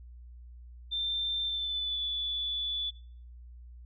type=tone with pitch glide; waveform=sine; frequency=3573 to 3459 Hz; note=A7 to A7; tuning=+26 to -30 cents; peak=-30 dBFS; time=0.91-2.91 s; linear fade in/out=20 ms; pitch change=-56 cents; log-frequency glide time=1.43-2.01 s; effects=noise-tail reverb RT60 0.5 s tail -18 dB re dry + added 60 Hz sine -46 dBFS peak until 3.85 s